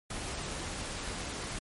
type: noise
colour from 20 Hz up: pink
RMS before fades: -38 dBFS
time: 0.1-1.59 s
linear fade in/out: 5 ms
effects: MP3 48 kbps